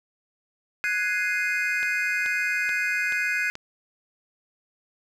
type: chord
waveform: triangle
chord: Ab dominant seventh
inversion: third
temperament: equal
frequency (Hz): 1480 / 1661.2 / 2093 / 2489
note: Gb6 / Ab6 / C7 / Eb7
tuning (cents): 0 / 0 / 0 / 0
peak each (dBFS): -27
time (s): 0.84-3.5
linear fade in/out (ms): 0
type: click train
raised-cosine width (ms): 0.2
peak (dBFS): -19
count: 5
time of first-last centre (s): 1.83-3.554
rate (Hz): 2.32
effects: none